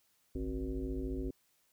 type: tone with frequency modulation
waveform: sine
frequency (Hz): 163.1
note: E3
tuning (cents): -18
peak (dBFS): -34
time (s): 0.35-1.31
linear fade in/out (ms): 5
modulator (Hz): 104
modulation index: 2.3
effects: white hiss -73 dBFS RMS until 1.72 s